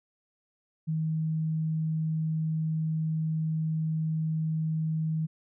sine tone, 158.5 Hz, D#3, 32 cents sharp, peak -26 dBFS, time 0.87-5.27 s, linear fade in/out 20 ms, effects none

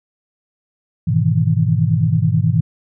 sine chord, E major seventh, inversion first, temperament equal, 103.83 / 123.47 / 155.56 / 164.81 Hz, G#2 / B2 / D#3 / E3, 0 / 0 / 0 / 0 cents, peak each -18 dBFS, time 1.07-2.61 s, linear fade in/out 10 ms, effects none

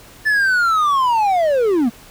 triangle linear sweep, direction down, 1760 to 215.3 Hz, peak -11 dBFS, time 0.25-1.9 s, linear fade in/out 20 ms, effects pink hiss -43 dBFS RMS until 2.1 s

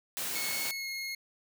white noise, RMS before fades -35 dBFS, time 0.17-0.71 s, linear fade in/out 0 ms
25% pulse tone with pitch glide, 2195 to 2157 Hz, C#7 to C#7, -18 to -48 cents, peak -31 dBFS, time 0.35-1.15 s, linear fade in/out 5 ms, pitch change -30 cents, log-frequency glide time 0.69-0.88 s
effects high-pass 150 Hz 12 dB/octave

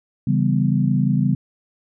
sine chord, C# half-diminished seventh, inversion none, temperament equal, 138.59 / 164.81 / 196 / 246.9 Hz, C#3 / E3 / G3 / B3, 0 / 0 / 0 / 0 cents, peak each -19 / -23 / -20 / -23 dBFS, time 0.27-1.35 s, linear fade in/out 5 ms, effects none

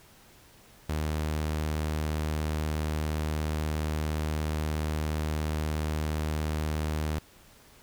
sawtooth tone, 77 Hz, D#2, 17 cents flat, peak -24 dBFS, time 0.89-7.19 s, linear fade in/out 5 ms, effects pink hiss -56 dBFS RMS until 7.82 s

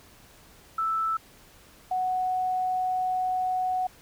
sine tone pair in turn, 1318.5 / 740 Hz, E6 / F#5, 0 / 0 cents, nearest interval minor seventh, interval 1000 cents, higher first, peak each -24 dBFS, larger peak neither, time 0.78-1.17 / 1.91-3.87 s, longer second, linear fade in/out 5 ms, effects pink hiss -54 dBFS RMS until 4.01 s

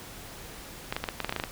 clicks, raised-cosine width 0.3 ms, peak -13 dBFS, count 11, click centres 0.925 / 0.965 / 1.04 / 1.088 / 1.203 / 1.246 / 1.294 / 1.325 / 1.363 / 1.399 / 1.438 s, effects pink hiss -44 dBFS RMS until 1.51 s

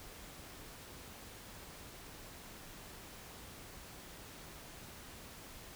silence, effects pink hiss -52 dBFS RMS until 5.75 s

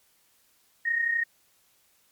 sine tone pair together, 1832.7 / 1864.7 Hz, A#6 / A#6, -30 / 0 cents, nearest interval unison, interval 30 cents, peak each -31 / -24 dBFS, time 0.85-1.24 s, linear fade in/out 10 ms, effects white hiss -65 dBFS RMS until 2.11 s + MP3 96 kbps

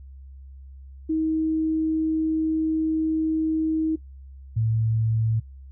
sine tone pair in turn, 316.9 / 111.83 Hz, D#4 / A2, +32 / +29 cents, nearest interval octave + tritone, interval 1803 cents, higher first, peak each -20 dBFS, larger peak neither, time 1.09-3.96 / 4.56-5.4 s, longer first, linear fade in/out 10 ms, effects noise-tail reverb RT60 0.1 s tail -18 dB re dry + added 67 Hz sine -40 dBFS peak until 5.71 s

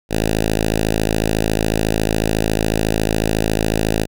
5% pulse tone with notch filter, 54 Hz, A1, 32 cents flat, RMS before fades -18 dBFS, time 0.09-4.07 s, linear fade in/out 50 ms, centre 1200 Hz, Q 1.3, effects none

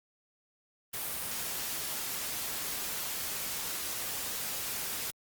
white noise, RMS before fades -36 dBFS, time 0.93-5.11 s, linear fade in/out 10 ms, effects Opus 32 kbps

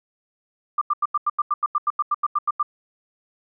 sine tone bursts, 1190 Hz, D6, 22 cents sharp, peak -17 dBFS, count 16, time 0.78-2.629 s, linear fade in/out 5 ms, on 34 ms, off 87 ms, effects none

